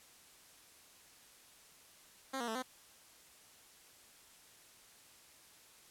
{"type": "tone with pitch steps", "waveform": "10% pulse", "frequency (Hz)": [266.8, 237.8, 222, 256.1], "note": ["C4", "A#3", "A3", "C4"], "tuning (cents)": [34, 35, 16, -37], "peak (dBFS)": -29, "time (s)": [2.33, 2.626], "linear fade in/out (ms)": 10, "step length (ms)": 74, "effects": ["white hiss -61 dBFS RMS until 5.9 s", "low-pass 12000 Hz 12 dB/octave"]}